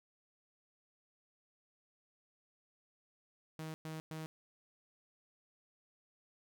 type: tone bursts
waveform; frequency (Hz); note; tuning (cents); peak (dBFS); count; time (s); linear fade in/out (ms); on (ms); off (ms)
sawtooth; 158.1; D#3; +28; -38; 3; 3.59-4.26; 0; 150; 110
effects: none